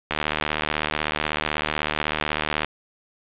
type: click train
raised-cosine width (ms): 0.3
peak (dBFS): -6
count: 194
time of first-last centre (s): 0.11-2.646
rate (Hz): 76.1
effects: resampled to 8000 Hz + 7-bit